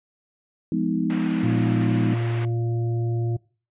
sine chord, F half-diminished seventh, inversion none, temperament just, 174.61 / 209.5 / 251.4 / 314.3 Hz, F3 / Ab3 / Cb4 / Eb4, 0 / +15 / +31 / +18 cents, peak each -26 dBFS, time 0.72-2.14 s, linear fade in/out 2 ms
white band-pass noise, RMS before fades -38 dBFS, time 1.1-2.45 s, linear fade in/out 0 ms, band 190 to 2600 Hz, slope 24 dB/octave
harmonic tone, 116.54 Hz, A#2, in tune, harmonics 1 / 3 / 5 / 6, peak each -22 / -31 / -47 / -41 dBFS, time 1.43-3.37 s, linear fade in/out 10 ms
effects noise-tail reverb RT60 0.4 s tail -23 dB re dry + resampled to 8000 Hz

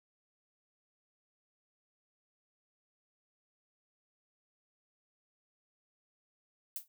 violet noise with exponential decay, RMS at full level -35 dBFS, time 6.76-6.88 s, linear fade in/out 1 ms, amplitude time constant 24 ms, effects none

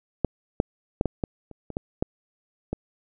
clicks, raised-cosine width 2 ms, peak -7 / -6 / -7 / -10 / -12 / -28 / -22 / -14 / -9 / -14 dBFS, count 10, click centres 0.247 / 0.601 / 1.011 / 1.057 / 1.238 / 1.513 / 1.703 / 1.769 / 2.025 / 2.73 s, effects none

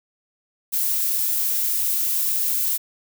violet noise, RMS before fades -22 dBFS, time 0.72-2.78 s, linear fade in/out 20 ms, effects none

